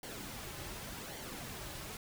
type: noise with flanger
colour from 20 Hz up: pink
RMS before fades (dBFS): -45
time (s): 0.03-1.97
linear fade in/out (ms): 2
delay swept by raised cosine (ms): 0.77 to 4.37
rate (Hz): 0.88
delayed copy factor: -0.5
effects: none